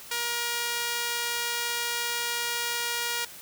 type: tone with high-pass filter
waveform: sawtooth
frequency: 474.3 Hz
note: A#4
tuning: 30 cents sharp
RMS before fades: -30 dBFS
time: 0.11-3.25 s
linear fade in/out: 5 ms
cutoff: 1500 Hz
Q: 0.56
effects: white hiss -45 dBFS RMS until 3.41 s